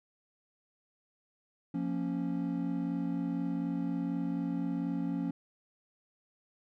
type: chord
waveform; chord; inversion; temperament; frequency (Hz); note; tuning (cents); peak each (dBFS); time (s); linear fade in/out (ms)
triangle; Bb minor; second; equal; 174.61 / 233.1 / 277.2; F3 / Bb3 / Db4; 0 / 0 / 0; -33 / -36 / -32; 1.74-5.31; 5
effects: none